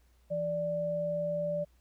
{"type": "tone pair together", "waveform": "sine", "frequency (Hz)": [166.38, 587.3], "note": ["E3", "D5"], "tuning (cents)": [16, 0], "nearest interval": "octave + minor seventh", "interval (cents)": 2184, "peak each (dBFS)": [-38, -30], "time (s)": [0.3, 1.65], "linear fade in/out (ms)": 20, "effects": ["added 60 Hz sine -62 dBFS peak until 1.8 s", "pink hiss -72 dBFS RMS until 1.8 s"]}